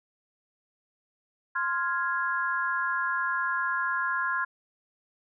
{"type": "chord", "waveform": "sine", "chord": "F minor", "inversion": "second", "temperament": "equal", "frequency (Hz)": [1046.5, 1396.9, 1661.2], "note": ["C6", "F6", "Ab6"], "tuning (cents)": [0, 0, 0], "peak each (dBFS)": -30, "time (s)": [1.55, 4.45], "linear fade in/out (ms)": 10, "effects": []}